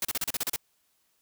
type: noise bursts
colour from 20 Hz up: white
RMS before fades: -29 dBFS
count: 9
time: 0.02-0.561 s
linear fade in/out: 2 ms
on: 29 ms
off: 35 ms
effects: white hiss -71 dBFS RMS until 1.21 s